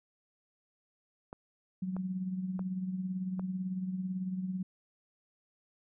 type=clicks; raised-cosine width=1 ms; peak=-29 dBFS; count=4; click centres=1.329 / 1.966 / 2.593 / 3.395 s
type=tone with tremolo; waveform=sine; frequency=185.8 Hz; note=F#3; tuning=7 cents sharp; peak=-30 dBFS; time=1.82-4.63 s; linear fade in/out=5 ms; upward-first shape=triangle; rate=18 Hz; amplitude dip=60%
effects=none